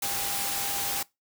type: tone in noise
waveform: sine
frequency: 799 Hz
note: G5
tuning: 33 cents sharp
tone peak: -38 dBFS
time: 0.02-1.03 s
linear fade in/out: 5 ms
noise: white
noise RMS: -30 dBFS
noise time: 0.02-1.03 s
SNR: -11 dB
effects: noise-tail reverb RT60 0.2 s tail -22 dB re dry